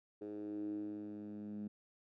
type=tone with band-pass filter sweep; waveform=10% pulse; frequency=104.3 Hz; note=G#2; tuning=8 cents sharp; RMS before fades=-44 dBFS; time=0.21-1.68 s; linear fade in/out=10 ms; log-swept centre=370 to 220 Hz; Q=7.4; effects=none